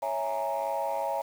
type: chord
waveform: sine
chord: A# half-diminished seventh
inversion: first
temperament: equal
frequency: 554.4 / 659.3 / 830.6 / 932.3 Hz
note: C#5 / E5 / G#5 / A#5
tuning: 0 / 0 / 0 / 0 cents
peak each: -32 dBFS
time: 0.02-1.22 s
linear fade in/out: 10 ms
effects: tanh soft clip ceiling -22 dBFS + 8-bit